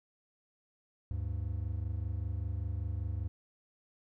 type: tone pair together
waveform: triangle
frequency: 75 / 100.11 Hz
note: D2 / G2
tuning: +37 / +37 cents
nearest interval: perfect fourth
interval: 500 cents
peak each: -34 / -34 dBFS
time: 1.11-3.28 s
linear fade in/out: 0 ms
effects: none